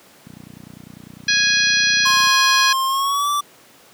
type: click train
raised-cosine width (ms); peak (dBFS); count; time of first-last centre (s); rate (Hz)
5; -20; 61; 0.27-2.27; 30
type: harmonic tone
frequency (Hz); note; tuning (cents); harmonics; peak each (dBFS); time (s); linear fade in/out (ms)
830; G#5; -1; 2 / 3 / 4 / 5 / 6 / 7; -18 / -21 / -23 / -20 / -25 / -24; 1.28-2.73; 5
type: tone with pitch glide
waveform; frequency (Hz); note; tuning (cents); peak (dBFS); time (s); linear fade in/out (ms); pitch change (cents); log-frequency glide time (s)
square; 1061 to 1163.7; C6 to D6; +24 to -16; -18; 2.05-3.41; 10; +160; 2.86-3.3
effects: pink hiss -48 dBFS RMS until 3.93 s + high-pass 200 Hz 12 dB/octave